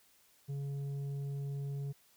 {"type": "tone with tanh clipping", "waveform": "triangle", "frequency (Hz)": 140, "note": "C#3", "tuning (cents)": 18, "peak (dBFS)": -37, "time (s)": [0.48, 1.93], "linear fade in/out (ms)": 20, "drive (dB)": 10, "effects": ["white hiss -67 dBFS RMS until 2.16 s"]}